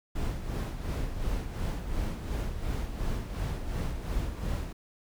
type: noise with tremolo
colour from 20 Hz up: brown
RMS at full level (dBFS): -30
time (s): 0.15-4.73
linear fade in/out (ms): 10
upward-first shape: sine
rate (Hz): 2.8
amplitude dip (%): 55
effects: none